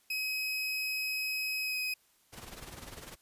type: tone with pitch glide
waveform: 30% pulse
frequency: 2541 to 2519 Hz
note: D#7 to D#7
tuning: +36 to +21 cents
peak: -29 dBFS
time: 0.1-1.94 s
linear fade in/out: 5 ms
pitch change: -15 cents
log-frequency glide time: 1.62-1.77 s
type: noise with tremolo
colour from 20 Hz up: pink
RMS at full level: -44 dBFS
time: 2.32-3.16 s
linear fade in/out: 20 ms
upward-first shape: sine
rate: 20 Hz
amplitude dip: 65%
effects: white hiss -68 dBFS RMS until 3.21 s + resampled to 32000 Hz